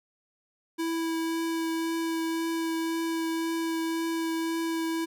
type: tone with vibrato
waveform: square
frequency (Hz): 328.4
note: E4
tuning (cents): -6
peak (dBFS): -28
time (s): 0.78-5.06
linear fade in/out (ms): 20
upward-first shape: triangle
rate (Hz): 1.9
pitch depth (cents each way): 10
effects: none